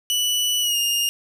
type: tone with pitch glide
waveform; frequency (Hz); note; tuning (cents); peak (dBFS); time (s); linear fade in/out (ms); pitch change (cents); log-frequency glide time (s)
sawtooth; 2960 to 2830; F#7 to F7; 0 to +22; -16; 0.1-1.09; 0; -78; 0.61-0.77
effects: none